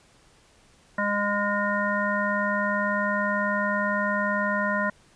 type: harmonic tone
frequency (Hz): 204.5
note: G#3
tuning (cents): -26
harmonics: 1 / 3 / 5 / 7 / 9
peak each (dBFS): -29 / -29 / -29 / -29 / -29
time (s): 0.98-4.9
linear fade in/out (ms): 5
effects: pink hiss -58 dBFS RMS until 5.15 s + resampled to 22050 Hz